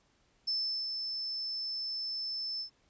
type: tone with ADSR envelope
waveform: sine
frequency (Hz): 5274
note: E8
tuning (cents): 0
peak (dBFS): -29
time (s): 0.47-2.7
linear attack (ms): 12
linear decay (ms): 390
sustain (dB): -5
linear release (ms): 96
effects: pink hiss -70 dBFS RMS until 2.89 s + resampled to 16000 Hz